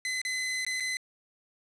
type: tone with dropouts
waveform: sawtooth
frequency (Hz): 2031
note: B6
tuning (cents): +48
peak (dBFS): -26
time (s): 0.05-0.97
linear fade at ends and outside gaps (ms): 1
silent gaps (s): 0.216-0.25 / 0.649-0.665 / 0.8-0.805
effects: resampled to 22050 Hz + 9-bit